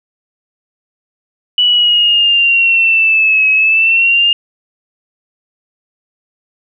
sine linear two-way sweep, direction down then up, 2960 to 2554 to 2830 Hz, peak -7 dBFS, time 1.58-4.33 s, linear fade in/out 2 ms, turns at 3.5 s, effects none

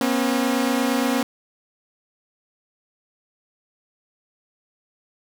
sawtooth tone pair together, 241.5 / 270.1 Hz, B3 / C#4, -39 / -45 cents, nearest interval major second, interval 194 cents, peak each -18 dBFS, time 0.01-1.23 s, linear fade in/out 2 ms, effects none

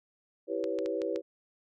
sine chord, C# half-diminished seventh, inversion first, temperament equal with one note detuned, 329.6 / 392 / 493.9 / 557.6 Hz, E4 / G4 / B4 / C#5, 0 / 0 / 0 / +10 cents, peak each -36 / -35 / -34 / -36 dBFS, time 0.47-1.22 s, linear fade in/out 50 ms
clicks, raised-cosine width 0.2 ms, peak -26 dBFS, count 5, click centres 0.641 / 0.788 / 0.86 / 1.018 / 1.16 s
effects none

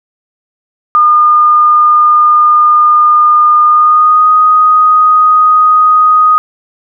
sine tone with pitch glide, 1215 to 1246.3 Hz, D#6 to D#6, -42 to +2 cents, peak -3 dBFS, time 0.95-6.38 s, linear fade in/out 0 ms, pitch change +44 cents, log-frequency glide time 3.64-4.3 s, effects none

